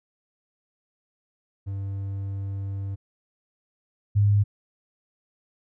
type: tone pair in turn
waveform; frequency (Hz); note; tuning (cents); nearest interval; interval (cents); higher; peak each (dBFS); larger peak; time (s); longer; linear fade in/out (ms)
triangle / sine; 98.2 / 102.37; G2 / G#2; +4 / -24; minor second; 72; second; -26 / -16; second; 1.66-2.96 / 4.15-4.44; first; 20
effects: none